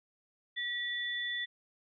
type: tone pair together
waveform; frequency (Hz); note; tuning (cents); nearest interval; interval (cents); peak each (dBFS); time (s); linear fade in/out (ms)
sine; 1931 / 3481; B6 / A7; -39 / -19; minor seventh; 1020; -35 / -37; 0.56-1.46; 20
effects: none